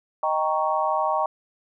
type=chord; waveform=sine; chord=Eb dominant seventh; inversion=none; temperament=equal; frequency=622.3 / 784 / 932.3 / 1108.7 Hz; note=Eb5 / G5 / Bb5 / Db6; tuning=0 / 0 / 0 / 0 cents; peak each=-26 dBFS; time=0.23-1.26 s; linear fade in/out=2 ms; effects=none

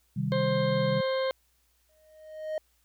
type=chord; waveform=sine; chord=C minor; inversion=none; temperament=equal; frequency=130.81 / 155.56 / 196 Hz; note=C3 / Eb3 / G3; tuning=0 / 0 / 0 cents; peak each=-31 dBFS; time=0.16-1.01 s; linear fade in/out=10 ms
type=harmonic tone; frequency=527 Hz; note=C5; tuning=12 cents sharp; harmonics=1 / 2 / 3 / 4 / 6 / 7 / 8; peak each=-26 / -36 / -40 / -41 / -42 / -46 / -43 dBFS; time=0.32-1.31 s; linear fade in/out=0 ms
type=tone with exponential growth; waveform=triangle; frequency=622.3 Hz; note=D#5; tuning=in tune; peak=-25 dBFS; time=1.89-2.58 s; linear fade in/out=2 ms; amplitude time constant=150 ms
effects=added 60 Hz sine -70 dBFS peak until 2.84 s + white hiss -70 dBFS RMS until 2.84 s

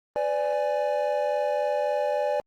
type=chord; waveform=triangle; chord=G# diminished; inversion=first; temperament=equal with one note detuned; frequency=503.7 / 587.3 / 830.6 Hz; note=B4 / D5 / G#5; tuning=+34 / 0 / 0 cents; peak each=-28 / -23 / -28 dBFS; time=0.16-2.4 s; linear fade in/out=0 ms; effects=Opus 24 kbps

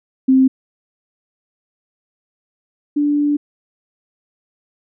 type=tone pair in turn; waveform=sine; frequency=262.7 / 292.1 Hz; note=C4 / D4; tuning=+7 / -9 cents; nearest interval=major second; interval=184 cents; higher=second; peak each=-8 / -13 dBFS; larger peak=first; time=0.28-0.48 / 2.96-3.37 s; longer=second; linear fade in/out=10 ms; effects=none

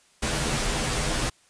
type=noise with comb filter; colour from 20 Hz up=pink; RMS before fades=-26 dBFS; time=0.22-1.3 s; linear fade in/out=10 ms; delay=11 ms; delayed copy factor=-0.8; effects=white hiss -60 dBFS RMS until 1.49 s + resampled to 22050 Hz

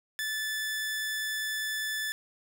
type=tone; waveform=sawtooth; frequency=1745 Hz; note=A6; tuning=15 cents flat; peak=-27 dBFS; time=0.19-2.12 s; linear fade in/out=0 ms; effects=none

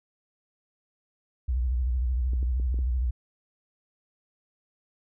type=tone with vibrato; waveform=sine; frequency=62.2 Hz; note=B1; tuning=13 cents sharp; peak=-23 dBFS; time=1.48-3.11 s; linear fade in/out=10 ms; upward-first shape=sine; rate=13 Hz; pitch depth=130 cents each way
type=clicks; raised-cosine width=3 ms; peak=-29 dBFS; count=5; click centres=2.334 / 2.429 / 2.599 / 2.743 / 2.789 s
effects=none

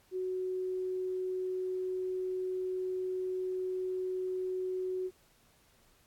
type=tone; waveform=sine; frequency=370.6 Hz; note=F#4; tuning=3 cents sharp; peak=-32 dBFS; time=0.11-5.11 s; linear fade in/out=50 ms; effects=pink hiss -66 dBFS RMS until 6.06 s + AAC 64 kbps

